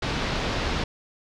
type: low-pass noise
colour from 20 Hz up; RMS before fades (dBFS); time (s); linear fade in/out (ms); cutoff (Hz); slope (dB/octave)
pink; -27; 0.02-0.84; 5; 4900; 24
effects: none